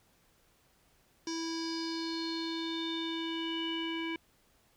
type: tone with low-pass filter sweep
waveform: square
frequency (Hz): 328.5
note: E4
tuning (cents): -6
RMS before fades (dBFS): -36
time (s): 1.27-4.16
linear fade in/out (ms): 2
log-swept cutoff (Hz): 5600 to 2600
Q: 8
effects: pink hiss -68 dBFS RMS until 4.76 s